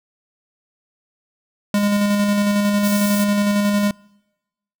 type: tone with tremolo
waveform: square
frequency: 204.5 Hz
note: G#3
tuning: 26 cents flat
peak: -15 dBFS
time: 1.74-3.91 s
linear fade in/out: 2 ms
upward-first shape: square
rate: 11 Hz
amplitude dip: 25%
type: high-pass noise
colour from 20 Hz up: white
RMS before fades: -28 dBFS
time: 2.83-3.25 s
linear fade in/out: 20 ms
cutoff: 4500 Hz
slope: 24 dB/octave
effects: noise-tail reverb RT60 1.0 s tail -26 dB re dry